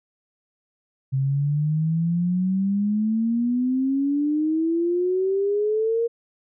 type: exponential sweep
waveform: sine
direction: up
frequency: 132 to 470 Hz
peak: -19 dBFS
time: 1.12-6.08 s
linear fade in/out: 20 ms
effects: none

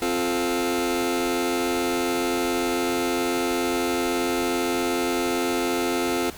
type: chord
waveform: sawtooth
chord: F major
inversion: second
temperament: just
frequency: 261.9 / 349.2 / 436.5 Hz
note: C4 / F4 / A4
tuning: +2 / 0 / -14 cents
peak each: -23 / -21 / -25 dBFS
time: 0.02-6.3 s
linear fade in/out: 2 ms
effects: pink hiss -41 dBFS RMS until 6.37 s

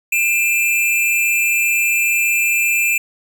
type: tone pair together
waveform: square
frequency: 2395 / 2637 Hz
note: D7 / E7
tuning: +33 / 0 cents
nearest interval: major second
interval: 167 cents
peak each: -17 / -18 dBFS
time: 0.12-2.98 s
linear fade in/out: 5 ms
effects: none

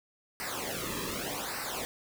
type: noise with flanger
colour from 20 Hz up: pink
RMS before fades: -36 dBFS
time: 0.4-1.85 s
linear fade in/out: 0 ms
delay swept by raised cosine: 0.29 to 1.39 ms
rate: 0.85 Hz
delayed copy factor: -0.85
effects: none

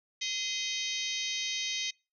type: harmonic tone with a mistuned harmonic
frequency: 628 Hz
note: D#5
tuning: 16 cents sharp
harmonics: 3 / 4 / 5 / 6 / 7 / 8 / 9 / 10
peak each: -40 / -41 / -37 / -37 / -42 / -42 / -44 / -40 dBFS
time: 0.21-1.91 s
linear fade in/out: 10 ms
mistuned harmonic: 3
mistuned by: +150 cents
effects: noise-tail reverb RT60 0.3 s tail -26 dB re dry

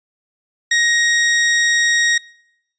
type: tone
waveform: sawtooth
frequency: 1879 Hz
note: A#6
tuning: 13 cents sharp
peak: -9 dBFS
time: 0.71-2.18 s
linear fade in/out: 5 ms
effects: noise-tail reverb RT60 0.8 s tail -26 dB re dry + resampled to 16000 Hz

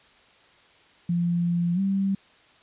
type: tone with pitch glide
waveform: sine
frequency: 172.7 to 194.97 Hz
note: F3 to G3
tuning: -19 to -9 cents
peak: -21 dBFS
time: 1.09-2.15 s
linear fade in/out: 5 ms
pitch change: +210 cents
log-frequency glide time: 1.74-1.8 s
effects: white hiss -56 dBFS RMS until 2.62 s + resampled to 8000 Hz

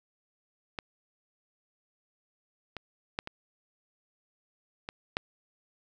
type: clicks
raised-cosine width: 0.3 ms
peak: -18 / -22 / -14 / -22 / -20 / -12 dBFS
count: 6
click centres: 0.788 / 2.767 / 3.189 / 3.274 / 4.889 / 5.169 s
effects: none

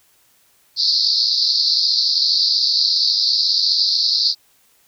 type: band-pass noise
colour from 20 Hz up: white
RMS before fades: -17 dBFS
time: 0.76-4.35 s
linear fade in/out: 50 ms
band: 4100 to 5000 Hz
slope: 96 dB/octave
effects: white hiss -57 dBFS RMS until 4.87 s

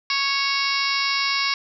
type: harmonic tone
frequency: 553 Hz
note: C#5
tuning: 4 cents flat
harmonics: 2 / 3 / 4 / 5 / 6 / 7 / 8 / 9 / 10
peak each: -27 / -33 / -25 / -30 / -36 / -30 / -30 / -28 / -29 dBFS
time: 0.1-1.54 s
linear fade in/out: 2 ms
effects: none

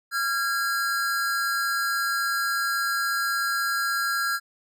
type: tone pair together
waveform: square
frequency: 1375.4 / 1639 Hz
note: F6 / G#6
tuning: -27 / -23 cents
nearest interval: minor third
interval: 304 cents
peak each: -27 dBFS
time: 0.11-4.4 s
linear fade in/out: 50 ms
effects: none

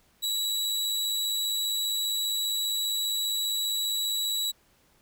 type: tone with amplitude modulation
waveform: sawtooth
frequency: 3905 Hz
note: B7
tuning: 20 cents flat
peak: -22 dBFS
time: 0.22-4.52 s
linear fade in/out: 20 ms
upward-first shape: sine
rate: 105 Hz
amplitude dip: 30%
effects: pink hiss -64 dBFS RMS until 5.01 s

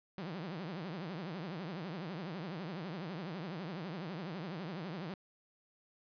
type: tone with vibrato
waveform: sawtooth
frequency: 174.61 Hz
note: F3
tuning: in tune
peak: -36 dBFS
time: 0.18-5.14 s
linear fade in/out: 0 ms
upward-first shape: triangle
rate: 12 Hz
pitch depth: 300 cents each way
effects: resampled to 11025 Hz + 12-bit

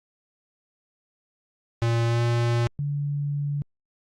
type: tone with pitch glide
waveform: square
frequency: 116.54 to 118.37 Hz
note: A#2 to A#2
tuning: 0 to +27 cents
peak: -21 dBFS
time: 1.82-2.67 s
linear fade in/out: 0 ms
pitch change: +27 cents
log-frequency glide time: 2.06-2.22 s
type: tone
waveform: sine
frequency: 144 Hz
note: D3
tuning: 34 cents flat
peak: -24 dBFS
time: 2.79-3.62 s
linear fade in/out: 0 ms
effects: low-pass 6000 Hz 12 dB/octave + Opus 48 kbps

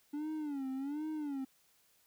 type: tone with vibrato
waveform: triangle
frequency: 286.6 Hz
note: D4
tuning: 42 cents flat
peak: -34 dBFS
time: 0.13-1.45 s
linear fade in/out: 10 ms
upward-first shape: sine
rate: 1.3 Hz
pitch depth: 150 cents each way
effects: white hiss -70 dBFS RMS until 2.06 s

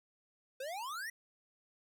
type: exponential sweep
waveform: square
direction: up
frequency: 503 to 1975.5 Hz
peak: -40 dBFS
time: 0.6-1.1 s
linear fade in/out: 5 ms
effects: none

